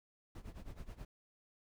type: noise with tremolo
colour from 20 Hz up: brown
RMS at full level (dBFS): -45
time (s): 0.35-1.05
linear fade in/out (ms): 2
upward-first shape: sine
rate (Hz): 9.4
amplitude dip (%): 85
effects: none